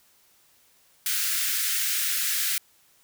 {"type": "high-pass noise", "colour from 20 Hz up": "white", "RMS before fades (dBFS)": -26, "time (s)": [1.06, 2.58], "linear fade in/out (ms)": 2, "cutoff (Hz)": 1400, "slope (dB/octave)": 48, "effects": ["white hiss -61 dBFS RMS until 3.03 s"]}